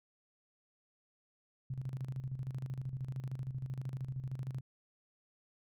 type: tone with tremolo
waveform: sine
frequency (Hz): 130.81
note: C3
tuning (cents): 0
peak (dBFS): -35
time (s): 1.7-4.61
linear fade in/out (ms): 5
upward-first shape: square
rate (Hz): 13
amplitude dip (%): 65
effects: none